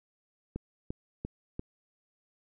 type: click train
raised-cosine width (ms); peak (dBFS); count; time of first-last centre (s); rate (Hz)
3; -22; 4; 0.56-1.594; 2.9
effects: none